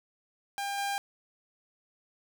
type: tone pair in turn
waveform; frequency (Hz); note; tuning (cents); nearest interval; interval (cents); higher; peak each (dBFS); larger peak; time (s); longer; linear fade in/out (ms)
sawtooth; 800 / 800; G5 / G5; +35 / +35; unison; 0; neither; -28 / -26; second; 0.58-0.78 / 0.78-0.98; neither; 0
effects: none